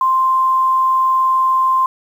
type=tone; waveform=sine; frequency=1046.5 Hz; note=C6; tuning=in tune; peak=-11 dBFS; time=0.01-1.86 s; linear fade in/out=2 ms; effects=7-bit